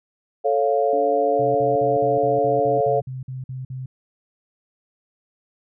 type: chord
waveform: sine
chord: A augmented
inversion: none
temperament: equal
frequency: 440 / 554.4 / 698.5 Hz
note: A4 / C#5 / E#5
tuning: 0 / 0 / 0 cents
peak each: -21 dBFS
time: 0.44-3.01 s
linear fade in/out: 20 ms
type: tone with pitch glide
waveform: sine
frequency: 290.6 to 292.8 Hz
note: D4 to D4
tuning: -18 to -5 cents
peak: -29 dBFS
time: 0.93-2.78 s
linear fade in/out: 2 ms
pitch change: +13 cents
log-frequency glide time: 1.53-2.13 s
type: tone bursts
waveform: sine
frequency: 129.8 Hz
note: C3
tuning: 13 cents flat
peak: -28 dBFS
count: 12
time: 1.39-3.86 s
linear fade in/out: 5 ms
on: 160 ms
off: 50 ms
effects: none